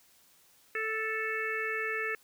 harmonic tone, 440 Hz, A4, in tune, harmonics 1 / 3 / 4 / 5 / 6, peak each -37 / -39 / -34 / -37 / -41 dBFS, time 0.75-2.15 s, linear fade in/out 2 ms, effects white hiss -63 dBFS RMS until 2.23 s

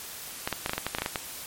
clicks, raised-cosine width 0.3 ms, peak -11 dBFS, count 12, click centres 0.475 / 0.527 / 0.661 / 0.695 / 0.734 / 0.78 / 0.866 / 0.949 / 0.985 / 1.02 / 1.061 / 1.158 s, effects white hiss -40 dBFS RMS until 1.46 s + MP3 64 kbps

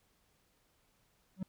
triangle tone with exponential growth, 188.3 Hz, F#3, 31 cents sharp, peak -28 dBFS, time 1.36-1.43 s, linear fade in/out 5 ms, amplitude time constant 15 ms, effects pink hiss -73 dBFS RMS until 1.48 s

